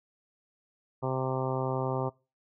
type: harmonic tone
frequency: 130.81 Hz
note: C3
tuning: in tune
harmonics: 1 / 2 / 3 / 4 / 5 / 6 / 7 / 8 / 9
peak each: -32 / -38 / -35 / -36 / -38 / -39 / -38 / -42 / -42 dBFS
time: 1.02-2.1 s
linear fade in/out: 20 ms
effects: noise-tail reverb RT60 0.3 s tail -23 dB re dry